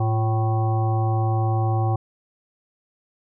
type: harmonic tone with a mistuned harmonic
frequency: 110 Hz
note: A2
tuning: in tune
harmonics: 1 / 3 / 5 / 7 / 9 / 10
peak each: -19 / -30 / -35 / -27 / -40 / -36 dBFS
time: 0-1.96 s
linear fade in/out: 5 ms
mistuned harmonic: 3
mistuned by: +83 cents
effects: none

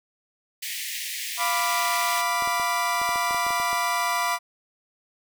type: high-pass noise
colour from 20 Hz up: pink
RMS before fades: -32 dBFS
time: 0.62-2.22 s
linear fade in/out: 10 ms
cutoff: 1800 Hz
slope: 96 dB/octave
type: chord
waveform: 30% pulse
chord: B diminished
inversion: second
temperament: equal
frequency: 698.5 / 987.8 / 1174.7 Hz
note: F5 / B5 / D6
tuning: 0 / 0 / 0 cents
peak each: -26 / -23 / -25 dBFS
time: 1.37-4.39 s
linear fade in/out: 50 ms
type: clicks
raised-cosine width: 1 ms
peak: -23 dBFS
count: 12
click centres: 2.423 / 2.475 / 2.598 / 3.016 / 3.091 / 3.158 / 3.309 / 3.346 / 3.466 / 3.506 / 3.6 / 3.73 s
effects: none

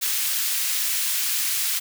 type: high-pass noise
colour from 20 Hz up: white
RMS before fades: -24 dBFS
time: 0.01-1.8 s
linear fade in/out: 20 ms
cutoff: 1900 Hz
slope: 12 dB/octave
effects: none

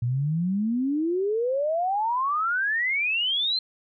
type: exponential sweep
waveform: sine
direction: up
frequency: 115.8 to 4186 Hz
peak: -22 dBFS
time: 0.02-3.59 s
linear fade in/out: 5 ms
effects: none

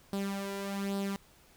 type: tone with flanger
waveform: sawtooth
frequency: 197.8 Hz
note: G3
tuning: 16 cents sharp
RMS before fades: -35 dBFS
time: 0.13-1.16 s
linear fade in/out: 0 ms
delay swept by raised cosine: 0.22 to 2.12 ms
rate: 1.2 Hz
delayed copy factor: +0.6
effects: pink hiss -61 dBFS RMS until 1.56 s

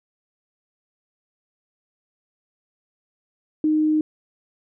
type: tone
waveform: sine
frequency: 308.4 Hz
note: D#4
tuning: 15 cents flat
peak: -16 dBFS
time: 3.64-4.01 s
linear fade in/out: 2 ms
effects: none

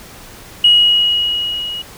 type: tone with level ramp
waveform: sine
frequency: 2900 Hz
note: F#7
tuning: 35 cents flat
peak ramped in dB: -4 to -22 dBFS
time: 0.64-1.82 s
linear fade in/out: 5 ms
effects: tanh soft clip ceiling 0 dBFS + pink hiss -37 dBFS RMS until 1.97 s

